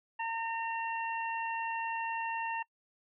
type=harmonic tone; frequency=912 Hz; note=A#5; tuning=38 cents flat; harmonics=1 / 2 / 3; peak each=-34 / -40 / -40 dBFS; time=0.19-2.63 s; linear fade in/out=10 ms; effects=noise-tail reverb RT60 0.1 s tail -24 dB re dry